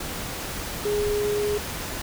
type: tone in noise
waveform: sine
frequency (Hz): 415.3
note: G#4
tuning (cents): 0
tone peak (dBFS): -22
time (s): 0.85-1.58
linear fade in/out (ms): 5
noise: pink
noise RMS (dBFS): -32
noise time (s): 0-2.02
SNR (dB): +7
effects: none